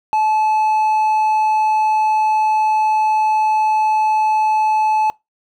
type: tone with hard clipping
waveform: sine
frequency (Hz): 864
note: A5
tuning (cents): -32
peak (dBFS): -14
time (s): 0.13-5.1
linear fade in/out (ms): 0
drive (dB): 3
effects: noise-tail reverb RT60 0.2 s tail -24 dB re dry